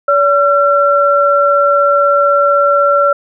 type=tone pair together; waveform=sine; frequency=571 / 1358 Hz; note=D5 / F6; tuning=-49 / -49 cents; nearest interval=octave + minor third; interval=1500 cents; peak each=-10 dBFS; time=0.08-3.13 s; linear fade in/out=5 ms; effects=none